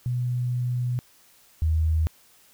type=tone pair in turn; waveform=sine; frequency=123.47 / 79.45 Hz; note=B2 / D#2; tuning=0 / +37 cents; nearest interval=minor sixth; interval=763 cents; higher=first; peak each=-23 / -19 dBFS; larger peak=second; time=0.06-0.99 / 1.62-2.07 s; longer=first; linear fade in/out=0 ms; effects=white hiss -57 dBFS RMS until 2.53 s